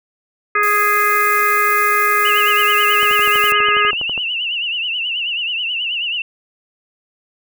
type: harmonic tone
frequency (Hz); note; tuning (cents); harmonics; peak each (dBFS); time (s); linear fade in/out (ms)
415.3; G#4; 0; 1 / 3 / 4 / 5 / 6; -23 / -15 / -19 / -19 / -25; 0.55-3.91; 5
type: noise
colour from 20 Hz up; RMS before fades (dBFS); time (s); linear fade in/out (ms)
violet; -25; 0.63-3.52; 2
type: tone with vibrato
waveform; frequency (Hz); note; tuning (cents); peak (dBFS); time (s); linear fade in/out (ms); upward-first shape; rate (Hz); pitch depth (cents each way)
sine; 2822; F7; +17; -18; 2.25-6.22; 2; triangle; 9.3; 130
type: click train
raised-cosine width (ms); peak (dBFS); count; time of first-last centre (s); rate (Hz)
1; -16; 15; 3.03-4.178; 12.2
effects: none